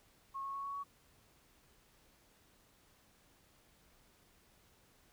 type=tone with pitch steps; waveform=sine; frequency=1089 / 1097.8 / 1106.8 / 1115.7 / 1124.8 Hz; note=C#6 / C#6 / C#6 / C#6 / C#6; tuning=-31 / -17 / -3 / +11 / +25 cents; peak=-39 dBFS; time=0.34-0.84 s; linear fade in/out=20 ms; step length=100 ms; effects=pink hiss -68 dBFS RMS until 5.12 s